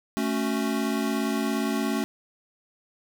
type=chord; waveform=square; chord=F# minor; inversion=first; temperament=equal; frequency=220 / 277.2 / 370 Hz; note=A3 / C#4 / F#4; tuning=0 / 0 / 0 cents; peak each=-28 / -29 / -33 dBFS; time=0.17-2.04 s; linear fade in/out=0 ms; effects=10-bit